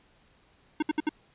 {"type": "tone bursts", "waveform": "square", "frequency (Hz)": 306.7, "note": "D#4", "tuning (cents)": -25, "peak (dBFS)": -24, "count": 4, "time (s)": [0.8, 1.092], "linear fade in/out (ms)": 5, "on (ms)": 25, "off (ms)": 64, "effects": ["pink hiss -63 dBFS RMS until 1.34 s", "resampled to 8000 Hz"]}